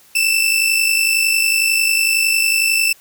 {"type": "tone pair together", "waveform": "sawtooth", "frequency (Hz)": [2631, 2682], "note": ["E7", "E7"], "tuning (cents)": [-4, 29], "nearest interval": "unison", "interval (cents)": 33, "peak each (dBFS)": -13, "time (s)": [0.15, 2.93], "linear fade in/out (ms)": 5, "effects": ["white hiss -49 dBFS RMS until 3 s"]}